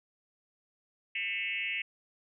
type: tone with frequency modulation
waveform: sine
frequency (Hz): 2412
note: D7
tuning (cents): +46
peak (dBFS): -31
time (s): 1.15-1.82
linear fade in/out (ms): 5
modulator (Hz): 204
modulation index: 2
effects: none